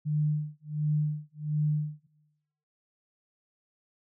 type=tone with tremolo; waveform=sine; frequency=150.8 Hz; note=D3; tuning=46 cents sharp; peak=-23 dBFS; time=0.05-2.07 s; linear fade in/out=20 ms; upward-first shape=sine; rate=1.4 Hz; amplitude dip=100%; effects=noise-tail reverb RT60 0.9 s tail -19 dB re dry